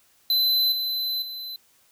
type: tone with level steps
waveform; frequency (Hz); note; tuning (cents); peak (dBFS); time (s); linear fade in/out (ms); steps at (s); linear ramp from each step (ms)
square; 4035; B7; +36; -19 / -25 / -33; 0.3-1.56; 2; 0.72 / 1.22; 2
effects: white hiss -61 dBFS RMS until 1.91 s